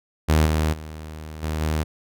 sawtooth tone with level steps, 77.78 Hz, D#2, in tune, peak -11 / -15 / -30 / -20 / -17 dBFS, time 0.28-1.84 s, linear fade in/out 20 ms, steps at 0.45 / 0.72 / 1.42 / 1.6 s, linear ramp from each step 20 ms, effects none

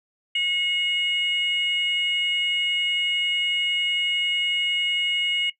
sine tone pair together, 2179 / 2884 Hz, C#7 / F#7, -30 / -45 cents, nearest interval perfect fourth, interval 485 cents, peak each -24 / -21 dBFS, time 0.35-5.5 s, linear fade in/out 5 ms, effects noise-tail reverb RT60 0.1 s tail -18 dB re dry + tanh soft clip ceiling -15 dBFS

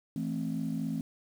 sine chord, A minor, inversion second, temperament just, 165 / 220 / 264 Hz, E3 / A3 / C4, +2 / 0 / +16 cents, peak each -34 dBFS, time 0.16-1.01 s, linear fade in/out 2 ms, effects tanh soft clip ceiling -24 dBFS + 9-bit

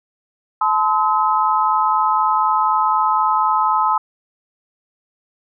sine tone cluster, 865 / 1029 / 1280 Hz, A5 / C6 / D#6, -30 / -29 / +49 cents, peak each -18 dBFS, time 0.61-3.98 s, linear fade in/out 5 ms, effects none

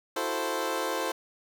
20% pulse chord, F# half-diminished seventh, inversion third, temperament equal, 329.6 / 370 / 440 / 523.3 Hz, E4 / F#4 / A4 / C5, 0 / 0 / 0 / 0 cents, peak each -30 / -32 / -29 / -27 dBFS, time 0.16-1.12 s, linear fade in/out 5 ms, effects none

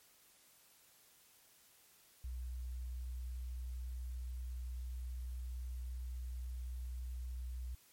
sine tone, 61.9 Hz, B1, 5 cents sharp, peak -40 dBFS, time 2.24-7.75 s, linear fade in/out 5 ms, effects white hiss -66 dBFS RMS until 7.92 s + MP3 64 kbps

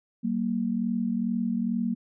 sine tone pair together, 191.2 / 233.5 Hz, G3 / A#3, -43 / +3 cents, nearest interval minor third, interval 346 cents, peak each -29 / -26 dBFS, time 0.23-1.95 s, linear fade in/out 20 ms, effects none

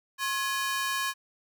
sawtooth ring-modulated tone, 1378 Hz, F6, 24 cents flat, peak -21 dBFS, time 0.18-1.14 s, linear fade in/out 50 ms, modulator 303 Hz, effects none

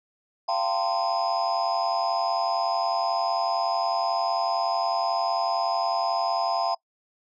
sine tone cluster, 684 / 775 / 900 / 1036 / 5030 Hz, F5 / G5 / A5 / C6 / D#8, -36 / -20 / +39 / -17 / +18 cents, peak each -26 / -27 / -29 / -29 / -33 dBFS, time 0.48-6.75 s, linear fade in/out 10 ms, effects noise-tail reverb RT60 0.1 s tail -22 dB re dry + tanh soft clip ceiling -16 dBFS

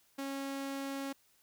sawtooth tone, 274.3 Hz, C#4, 18 cents flat, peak -33 dBFS, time 0.18-1.13 s, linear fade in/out 10 ms, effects white hiss -69 dBFS RMS until 1.42 s

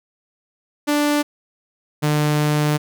sawtooth tone pair in turn, 293.7 / 149.76 Hz, D4 / D3, 0 / +34 cents, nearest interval octave, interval 1166 cents, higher first, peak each -12 dBFS, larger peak neither, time 0.87-1.23 / 2.02-2.78 s, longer second, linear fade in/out 20 ms, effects none

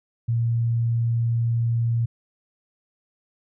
sine tone, 116.54 Hz, A#2, in tune, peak -19 dBFS, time 0.28-2.06 s, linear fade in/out 10 ms, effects none

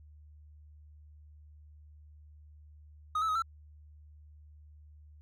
triangle tone with pitch steps, 1251 / 1310 / 1261 / 1340 Hz, D#6 / E6 / D#6 / E6, +9 / -11 / +23 / +28 cents, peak -26 dBFS, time 3.15-3.422 s, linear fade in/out 5 ms, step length 68 ms, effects added 75 Hz sine -52 dBFS peak until 5.21 s

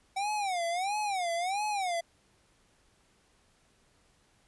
square tone with vibrato, 757 Hz, F#5, 39 cents sharp, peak -30 dBFS, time 0.16-2.01 s, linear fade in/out 10 ms, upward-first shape sine, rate 1.5 Hz, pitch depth 200 cents each way, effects pink hiss -67 dBFS RMS until 4.47 s + resampled to 24000 Hz

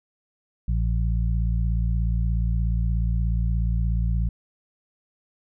harmonic tone, 56.8 Hz, A#1, 44 cents flat, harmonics 1 / 2 / 3, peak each -21 / -27 / -31 dBFS, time 0.68-4.29 s, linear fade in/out 5 ms, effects none

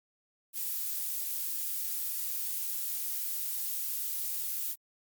violet noise, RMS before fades -34 dBFS, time 0.53-4.76 s, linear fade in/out 50 ms, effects Opus 48 kbps

